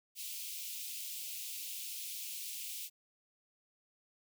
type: high-pass noise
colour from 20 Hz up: white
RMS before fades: -43 dBFS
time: 0.15-2.9 s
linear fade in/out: 50 ms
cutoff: 2400 Hz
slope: 48 dB/octave
effects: none